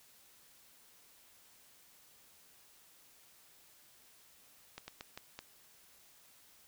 slowing click train, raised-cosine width 0.2 ms, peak -27 dBFS, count 5, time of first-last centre 4.78-5.39 s, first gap 100 ms, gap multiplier 1.29, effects white hiss -63 dBFS RMS until 6.67 s

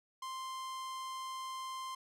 45% pulse tone, 1046.5 Hz, C6, in tune, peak -40 dBFS, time 0.22-1.95 s, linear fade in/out 5 ms, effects low-pass 12000 Hz 12 dB/octave

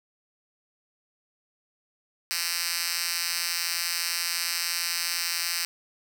5% pulse tone with high-pass filter, 171.4 Hz, F3, 32 cents flat, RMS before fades -29 dBFS, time 2.31-5.65 s, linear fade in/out 0 ms, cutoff 3600 Hz, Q 1.1, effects none

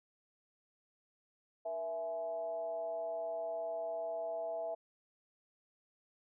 sine tone with frequency modulation, 659.3 Hz, E5, in tune, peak -36 dBFS, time 1.65-4.75 s, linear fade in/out 10 ms, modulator 182 Hz, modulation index 0.56, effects none

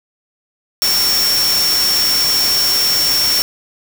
sine tone in noise, 5470 Hz, F8, 37 cents flat, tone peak -13 dBFS, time 0.82-3.42 s, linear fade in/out 0 ms, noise white, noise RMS -19 dBFS, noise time 0.82-3.42 s, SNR +3 dB, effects none

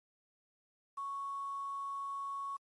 sine tone with quantisation, 1108.7 Hz, C#6, in tune, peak -37 dBFS, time 0.97-2.57 s, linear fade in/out 10 ms, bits 10, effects MP3 48 kbps

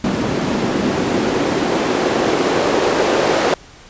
white noise with band-pass filter sweep, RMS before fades -17 dBFS, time 0.04-3.54 s, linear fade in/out 2 ms, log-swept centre 220 to 490 Hz, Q 1.5, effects pink hiss -42 dBFS RMS until 3.89 s + resampled to 16000 Hz

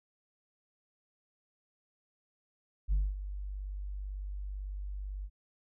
sine tone with ADSR envelope, 49 Hz, G1, in tune, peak -22 dBFS, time 2.88-5.3 s, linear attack 43 ms, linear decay 220 ms, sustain -14 dB, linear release 58 ms, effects tanh soft clip ceiling -24 dBFS

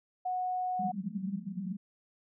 sine tone, 734 Hz, F#5, 14 cents flat, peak -30 dBFS, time 0.25-0.92 s, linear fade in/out 10 ms
pink band-pass noise, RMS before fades -37 dBFS, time 0.79-1.77 s, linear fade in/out 10 ms, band 180 to 210 Hz, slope 96 dB/octave
effects none

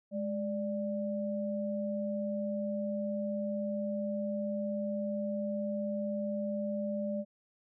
sine tone pair together, 208.2 / 589 Hz, G#3 / D5, +5 / +5 cents, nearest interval octave + tritone, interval 1800 cents, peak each -34 / -35 dBFS, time 0.11-7.25 s, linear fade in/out 50 ms, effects none

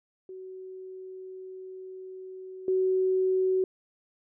sine tone with level steps, 374.9 Hz, F#4, 23 cents sharp, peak -39 / -22 dBFS, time 0.29-3.64 s, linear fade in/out 2 ms, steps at 2.68 s, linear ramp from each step 2 ms, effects none

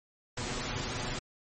pink noise with comb filter, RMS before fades -35 dBFS, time 0.37-1.19 s, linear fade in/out 5 ms, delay 8.1 ms, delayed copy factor +0.7, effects MP3 32 kbps

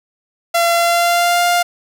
sawtooth tone with pitch glide, 682 to 701.6 Hz, F5 to F5, -41 to +8 cents, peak -8 dBFS, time 0.54-1.63 s, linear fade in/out 10 ms, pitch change +49 cents, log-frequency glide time 0.73-1.44 s, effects none

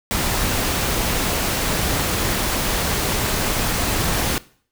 pink noise, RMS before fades -21 dBFS, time 0.11-4.38 s, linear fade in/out 0 ms, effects noise-tail reverb RT60 0.5 s tail -20 dB re dry

